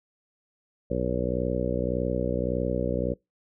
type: harmonic tone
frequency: 61.74 Hz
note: B1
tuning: in tune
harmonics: 1 / 2 / 3 / 4 / 5 / 6 / 7 / 8 / 9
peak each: -33 / -34 / -32 / -34 / -35 / -37 / -35 / -31 / -32 dBFS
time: 0.9-3.14 s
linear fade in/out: 10 ms
effects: noise-tail reverb RT60 0.2 s tail -25 dB re dry